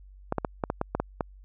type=clicks; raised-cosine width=1 ms; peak=-12 dBFS; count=9; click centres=0.324 / 0.383 / 0.448 / 0.638 / 0.701 / 0.814 / 0.95 / 1 / 1.208 s; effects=added 48 Hz sine -47 dBFS peak until 1.44 s